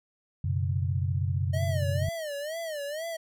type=chord; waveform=sine; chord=F# suspended fourth; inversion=none; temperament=equal; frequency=92.5 / 123.47 / 138.59 Hz; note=F#2 / B2 / C#3; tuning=0 / 0 / 0 cents; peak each=-27 / -32 / -31 dBFS; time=0.44-2.09 s; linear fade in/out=5 ms
type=tone with vibrato; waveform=square; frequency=616 Hz; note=D#5; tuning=17 cents flat; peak=-33 dBFS; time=1.53-3.17 s; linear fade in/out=10 ms; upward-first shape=sine; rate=2.1 Hz; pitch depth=150 cents each way
effects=none